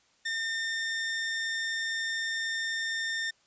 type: tone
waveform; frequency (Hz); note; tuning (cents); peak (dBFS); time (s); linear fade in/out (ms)
sawtooth; 1811; A6; +49; -26; 0.25-3.31; 10
effects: white hiss -66 dBFS RMS until 3.46 s + resampled to 16000 Hz